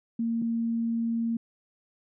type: tone pair in turn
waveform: sine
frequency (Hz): 230.2 / 230.2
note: A#3 / A#3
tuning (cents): -22 / -22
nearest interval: unison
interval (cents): 0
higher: neither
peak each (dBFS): -25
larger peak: neither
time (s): 0.19-0.42 / 0.42-1.37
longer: second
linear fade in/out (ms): 5
effects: none